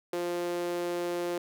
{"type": "tone with high-pass filter", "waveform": "sawtooth", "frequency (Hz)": 174.61, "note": "F3", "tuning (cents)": 0, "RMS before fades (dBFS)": -32, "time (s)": [0.13, 1.38], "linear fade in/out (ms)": 2, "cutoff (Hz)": 410, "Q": 7.4, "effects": []}